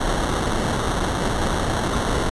pink noise with sample-and-hold, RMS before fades -22 dBFS, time 0-2.3 s, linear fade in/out 10 ms, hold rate 2450 Hz, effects resampled to 24000 Hz

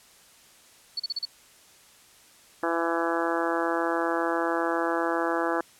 sine tone bursts, 4435 Hz, C#8, in tune, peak -26 dBFS, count 5, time 0.97-1.253 s, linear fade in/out 5 ms, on 27 ms, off 37 ms
harmonic tone, 167.4 Hz, E3, 27 cents sharp, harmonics 2 / 3 / 4 / 5 / 6 / 7 / 8 / 9 / 10, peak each -29 / -31 / -32 / -33 / -34 / -34 / -35 / -36 / -36 dBFS, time 2.63-5.61 s, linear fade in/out 2 ms
effects white hiss -55 dBFS RMS until 5.79 s + low-pass 11000 Hz 12 dB/octave

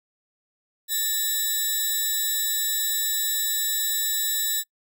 10% pulse tone pair together, 1774 / 3903 Hz, A6 / B7, +14 / -21 cents, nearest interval octave + major second, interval 1365 cents, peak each -23 / -16 dBFS, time 0.88-4.64 s, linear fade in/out 50 ms, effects noise-tail reverb RT60 0.1 s tail -23 dB re dry

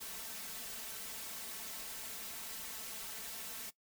white noise with comb filter, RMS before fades -45 dBFS, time 0-3.71 s, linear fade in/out 20 ms, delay 4.5 ms, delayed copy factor +0.75, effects noise-tail reverb RT60 0.1 s tail -19 dB re dry

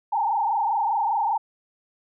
sine tone with frequency modulation, 865 Hz, A5, 30 cents flat, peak -20 dBFS, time 0.12-1.38 s, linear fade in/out 10 ms, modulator 25 Hz, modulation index 2.7, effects none

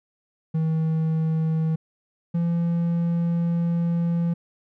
triangle tone pair in turn, 160 / 169.85 Hz, D#3 / F3, +49 / -48 cents, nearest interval minor second, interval 103 cents, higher second, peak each -18 dBFS, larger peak neither, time 0.54-1.76 / 2.34-4.34 s, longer second, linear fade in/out 10 ms, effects none

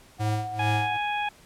sine tone with pitch glide, 735 to 739.3 Hz, F#5 to F#5, -12 to -2 cents, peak -31 dBFS, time 0.18-0.98 s, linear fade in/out 50 ms, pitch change +10 cents, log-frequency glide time 0.29-0.85 s
square tone with tremolo, 107.3 Hz, A2, 43 cents flat, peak -24 dBFS, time 0.19-0.98 s, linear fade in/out 20 ms, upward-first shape sine, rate 2.4 Hz, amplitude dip 90%
harmonic tone, 830.6 Hz, G#5, in tune, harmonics 1 / 2 / 3 / 4, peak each -27 / -34 / -32 / -38 dBFS, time 0.59-1.29 s, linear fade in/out 5 ms
effects pink hiss -54 dBFS RMS until 1.45 s + low-pass 12000 Hz 12 dB/octave

